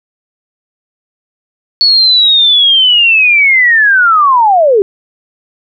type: linear sweep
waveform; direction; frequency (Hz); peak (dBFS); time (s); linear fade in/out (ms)
sine; down; 4435 to 377.3; -4; 1.81-4.82; 0
effects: none